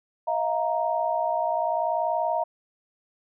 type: chord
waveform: sine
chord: Eb suspended second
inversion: none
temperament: equal with one note detuned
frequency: 637.9 / 698.5 / 932.3 Hz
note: Eb5 / F5 / Bb5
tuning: +43 / 0 / 0 cents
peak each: -27 dBFS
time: 0.27-2.44 s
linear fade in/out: 10 ms
effects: none